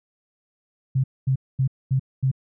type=tone bursts; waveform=sine; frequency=132.3 Hz; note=C3; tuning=20 cents sharp; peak=-17 dBFS; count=5; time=0.95-2.315 s; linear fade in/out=10 ms; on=89 ms; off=230 ms; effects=none